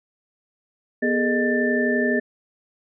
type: tone cluster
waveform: sine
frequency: 244.3 / 410.1 / 441.9 / 615 / 1774 Hz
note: B3 / G#4 / A4 / D#5 / A6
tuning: -19 / -22 / +7 / -20 / +14 cents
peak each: -22 / -24 / -31 / -27 / -24 dBFS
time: 1.02-2.2 s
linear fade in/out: 10 ms
effects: none